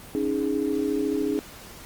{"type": "chord", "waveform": "sine", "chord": "C# suspended second", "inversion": "none", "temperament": "equal", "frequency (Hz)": [277.2, 311.1, 415.3], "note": ["C#4", "D#4", "G#4"], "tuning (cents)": [0, 0, 0], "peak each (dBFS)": -27, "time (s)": [0.15, 1.39], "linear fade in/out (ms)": 0, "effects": ["pink hiss -44 dBFS RMS until 1.85 s", "Opus 24 kbps"]}